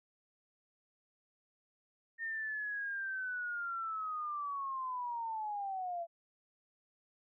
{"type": "linear sweep", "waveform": "sine", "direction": "down", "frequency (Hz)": [1834, 667], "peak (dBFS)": -36, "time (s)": [2.18, 6.07], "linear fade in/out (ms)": 50, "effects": []}